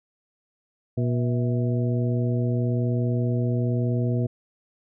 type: harmonic tone with a mistuned harmonic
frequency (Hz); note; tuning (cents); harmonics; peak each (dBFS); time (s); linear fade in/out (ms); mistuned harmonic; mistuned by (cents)
121; B2; -35; 1 / 2 / 3 / 4 / 5; -22 / -28 / -32 / -34 / -36; 0.97-4.27; 10; 5; +110
effects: none